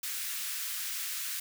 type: high-pass noise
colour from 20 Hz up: white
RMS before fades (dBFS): -36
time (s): 0.03-1.4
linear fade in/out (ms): 5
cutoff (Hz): 1400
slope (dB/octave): 24
effects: none